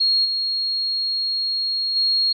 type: tone with level steps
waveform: sine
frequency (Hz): 4280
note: C8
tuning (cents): +38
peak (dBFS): -15 / -20 / -16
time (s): 0-2.33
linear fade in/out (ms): 10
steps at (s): 0.24 / 1.95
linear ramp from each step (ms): 20
effects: none